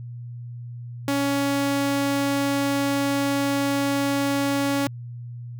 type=tone; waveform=sawtooth; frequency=279.8 Hz; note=C#4; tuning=16 cents sharp; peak=-17 dBFS; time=1.08-4.87 s; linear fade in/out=0 ms; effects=added 120 Hz sine -33 dBFS peak until 5.59 s